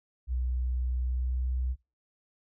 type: tone with pitch glide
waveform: sine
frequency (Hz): 62.3 to 63.21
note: B1 to B1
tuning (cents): +16 to +41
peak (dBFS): -27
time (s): 0.27-1.76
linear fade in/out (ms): 50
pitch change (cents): +25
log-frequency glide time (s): 0.98-1.5
effects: noise-tail reverb RT60 0.3 s tail -23 dB re dry